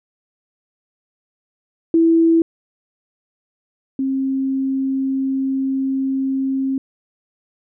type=tone pair in turn; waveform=sine; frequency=329.6 / 267.6 Hz; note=E4 / C4; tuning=0 / +39 cents; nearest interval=major third; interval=361 cents; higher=first; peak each=-10 / -17 dBFS; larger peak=first; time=1.94-2.42 / 3.99-6.78 s; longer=second; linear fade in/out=2 ms; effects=none